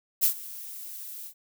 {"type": "noise with ADSR envelope", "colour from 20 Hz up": "violet", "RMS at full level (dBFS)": -20, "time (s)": [0.21, 1.34], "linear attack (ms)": 30, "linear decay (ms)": 96, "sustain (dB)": -20, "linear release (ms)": 79, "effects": []}